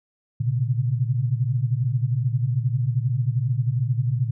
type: tone cluster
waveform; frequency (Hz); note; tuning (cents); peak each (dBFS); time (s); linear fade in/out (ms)
sine; 117.4 / 130.2 / 139.9; A#2 / C3 / C#3; +13 / -8 / +16; -22 / -25 / -27; 0.4-4.31; 10
effects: none